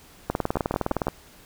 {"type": "two click trains", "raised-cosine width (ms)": 1, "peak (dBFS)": [-9, -10], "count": [16, 4], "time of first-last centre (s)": [[0.3, 1.069], [0.57, 1.083]], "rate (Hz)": [19.5, 5.85], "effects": ["pink hiss -51 dBFS RMS until 1.45 s"]}